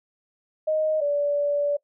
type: tone pair in turn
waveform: sine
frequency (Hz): 622.3 / 578.2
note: D#5 / D5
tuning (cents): 0 / -27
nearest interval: minor second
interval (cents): 127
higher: first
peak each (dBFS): -20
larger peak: neither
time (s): 0.67-1.01 / 1.01-1.77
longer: second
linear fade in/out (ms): 10
effects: noise-tail reverb RT60 0.1 s tail -21 dB re dry